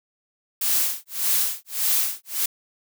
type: noise with tremolo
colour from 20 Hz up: blue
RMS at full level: -20 dBFS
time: 0.61-2.46 s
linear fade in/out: 5 ms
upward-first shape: sine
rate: 1.7 Hz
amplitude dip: 100%
effects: none